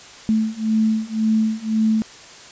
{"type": "beating tone pair", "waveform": "sine", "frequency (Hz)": [218.5, 220.4], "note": ["A3", "A3"], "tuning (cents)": [-12, 3], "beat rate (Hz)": 1.9, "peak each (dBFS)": [-20, -19], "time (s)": [0.29, 2.02], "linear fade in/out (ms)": 0, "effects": ["white hiss -41 dBFS RMS until 2.51 s", "resampled to 16000 Hz"]}